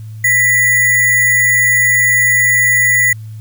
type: tone with sample-and-hold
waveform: sine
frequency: 1969 Hz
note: B6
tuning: 6 cents flat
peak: -8 dBFS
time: 0.24-3.13 s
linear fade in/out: 5 ms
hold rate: 8820 Hz
effects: added 109 Hz sine -26 dBFS peak until 3.4 s + white hiss -51 dBFS RMS until 3.4 s